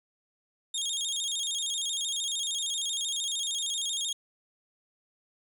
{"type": "tone with vibrato", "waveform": "25% pulse", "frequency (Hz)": 3466, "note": "A7", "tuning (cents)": -27, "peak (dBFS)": -25, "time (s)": [0.74, 4.13], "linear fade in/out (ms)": 5, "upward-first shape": "square", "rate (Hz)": 13, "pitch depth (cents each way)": 97, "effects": []}